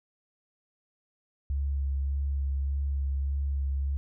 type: tone with vibrato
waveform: sine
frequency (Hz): 69.2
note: C#2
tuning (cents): -2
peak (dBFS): -26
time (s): 1.5-3.97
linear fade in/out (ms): 0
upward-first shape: sine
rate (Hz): 1.7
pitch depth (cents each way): 18
effects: none